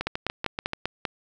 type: two click trains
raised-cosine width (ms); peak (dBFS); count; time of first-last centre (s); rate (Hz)
0.3; -12 / -10; 6 / 6; 0.01-0.734 / 0.07-1.052; 6.91 / 5.09
effects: none